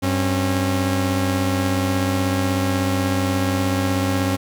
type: tone pair together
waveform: sawtooth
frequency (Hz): 95.88 / 271.2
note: G2 / C#4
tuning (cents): -38 / -38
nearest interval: octave + tritone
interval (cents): 1800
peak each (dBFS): -17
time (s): 0.02-4.37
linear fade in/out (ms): 20
effects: none